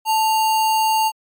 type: tone with sample-and-hold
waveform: sine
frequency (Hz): 880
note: A5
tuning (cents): 0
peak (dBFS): -14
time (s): 0.05-1.12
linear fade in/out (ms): 50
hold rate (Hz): 3675
effects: MP3 96 kbps